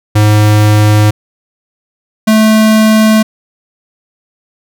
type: tone pair in turn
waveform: square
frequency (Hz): 105.7 / 217.8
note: G#2 / A3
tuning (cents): +31 / -17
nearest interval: octave + minor second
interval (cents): 1252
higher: second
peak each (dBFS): -5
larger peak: neither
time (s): 0.15-1.11 / 2.27-3.23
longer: neither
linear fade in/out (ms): 10
effects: none